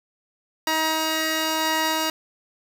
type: tone pair together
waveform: 10% pulse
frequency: 317 / 950 Hz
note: D#4 / A#5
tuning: +32 / +33 cents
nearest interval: octave + perfect fifth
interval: 1901 cents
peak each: -16 dBFS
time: 0.67-2.1 s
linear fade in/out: 2 ms
effects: none